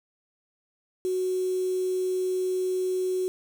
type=tone with quantisation; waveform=sine; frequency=370 Hz; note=F#4; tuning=in tune; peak=-24 dBFS; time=1.05-3.28 s; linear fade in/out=0 ms; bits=7; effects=none